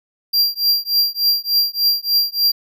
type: tone with tremolo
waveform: square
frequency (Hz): 4750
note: D8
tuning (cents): +19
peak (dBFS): -11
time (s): 0.33-2.52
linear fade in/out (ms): 10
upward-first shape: triangle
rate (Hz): 3.4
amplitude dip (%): 100
effects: none